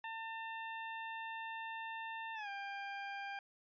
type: tone with pitch glide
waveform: 20% pulse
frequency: 900 to 797.2 Hz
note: A5 to G5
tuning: +39 to +29 cents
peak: -37 dBFS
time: 0.04-3.39 s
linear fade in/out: 2 ms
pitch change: -210 cents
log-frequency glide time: 2.34-2.49 s
effects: resampled to 11025 Hz